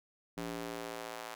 square tone with high-pass filter sweep, 57.2 Hz, A#1, 32 cents flat, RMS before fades -42 dBFS, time 0.37-1.35 s, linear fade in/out 10 ms, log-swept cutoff 220 to 790 Hz, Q 1.1, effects none

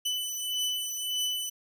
sawtooth beating tone pair, 2993 / 2994.7 Hz, F#7 / F#7, +19 / +20 cents, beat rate 1.7 Hz, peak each -28 / -31 dBFS, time 0.05-1.5 s, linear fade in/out 10 ms, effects none

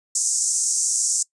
pink band-pass noise, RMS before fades -22 dBFS, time 0.15-1.23 s, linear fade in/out 5 ms, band 6100 to 8700 Hz, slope 48 dB/octave, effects noise-tail reverb RT60 0.1 s tail -22 dB re dry + resampled to 24000 Hz

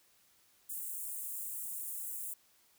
white high-pass noise, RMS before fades -41 dBFS, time 0.69-2.34 s, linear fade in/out 10 ms, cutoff 7700 Hz, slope 48 dB/octave, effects white hiss -68 dBFS RMS until 2.78 s

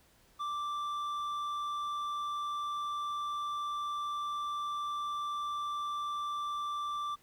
sine tone with hard clipping, 1174.7 Hz, D6, in tune, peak -35 dBFS, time 0.39-7.16 s, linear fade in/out 20 ms, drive 6 dB, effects pink hiss -65 dBFS RMS until 7.22 s

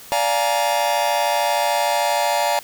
45% pulse chord, Bb dominant seventh, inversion first, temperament just, 582.7 / 699.2 / 839.1 / 932.3 Hz, D5 / F5 / Ab5 / Bb5, -14 / +2 / +18 / 0 cents, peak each -23 dBFS, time 0.12-2.59 s, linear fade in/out 0 ms, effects white hiss -41 dBFS RMS until 2.63 s

